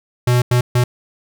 square tone bursts at uneven times, 123.1 Hz, B2, 5 cents flat, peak -12 dBFS, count 3, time 0.27-0.42 / 0.51-0.61 / 0.75-0.84 s, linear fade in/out 5 ms, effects none

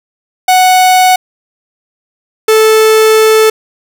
45% pulse tone pair in turn, 740 / 437.9 Hz, F#5 / A4, 0 / -8 cents, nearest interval major sixth, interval 908 cents, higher first, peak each -4 dBFS, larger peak neither, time 0.48-1.16 / 2.48-3.5 s, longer second, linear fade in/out 5 ms, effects none

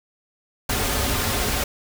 pink noise with comb filter, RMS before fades -23 dBFS, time 0.69-1.64 s, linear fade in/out 5 ms, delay 6.1 ms, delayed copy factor -0.55, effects none

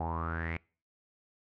sawtooth tone with low-pass filter sweep, 82.41 Hz, E2, in tune, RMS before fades -35 dBFS, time 0-0.57 s, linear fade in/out 5 ms, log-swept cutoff 770 to 2300 Hz, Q 9.8, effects noise-tail reverb RT60 0.4 s tail -26 dB re dry

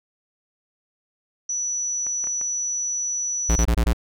sine tone, 5920 Hz, F#8, in tune, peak -23 dBFS, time 1.49-3.64 s, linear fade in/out 5 ms
clicks, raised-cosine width 0.5 ms, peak -25 dBFS, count 4, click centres 2.067 / 2.241 / 2.272 / 2.413 s
square tone bursts, 58 Hz, A#1, 8 cents flat, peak -17 dBFS, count 5, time 3.49-3.932 s, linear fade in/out 5 ms, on 70 ms, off 23 ms
effects none

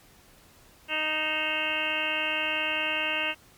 harmonic tone with a mistuned harmonic, 310 Hz, D#4, 6 cents flat, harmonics 1 / 2 / 3 / 4 / 5 / 6 / 7 / 8 / 9 / 10, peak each -41 / -36 / -38 / -39 / -35 / -38 / -34 / -32 / -30 / -38 dBFS, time 0.88-3.35 s, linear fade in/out 50 ms, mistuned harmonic 8, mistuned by +72 cents, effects pink hiss -56 dBFS RMS until 3.57 s + MP3 96 kbps

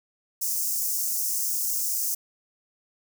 white high-pass noise, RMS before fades -27 dBFS, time 0.41-2.15 s, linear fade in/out 10 ms, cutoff 5400 Hz, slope 48 dB/octave, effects none

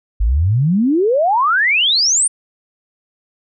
sine exponential sweep, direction up, 47.94 to 9397 Hz, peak -11 dBFS, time 0.2-2.28 s, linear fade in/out 10 ms, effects none

